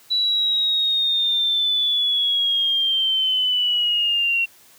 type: linear sweep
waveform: sine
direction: down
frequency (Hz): 3951 to 2729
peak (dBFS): -17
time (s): 0.1-4.46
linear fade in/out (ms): 20
effects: white hiss -51 dBFS RMS until 4.78 s + high-pass 80 Hz 12 dB/octave